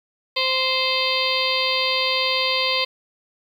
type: harmonic tone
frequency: 521 Hz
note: C5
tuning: 7 cents flat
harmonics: 1 / 2 / 4 / 5 / 6 / 7 / 8 / 9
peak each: -27 / -27 / -27 / -27 / -27 / -27 / -27 / -27 dBFS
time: 0.36-2.85 s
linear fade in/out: 10 ms
effects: 8-bit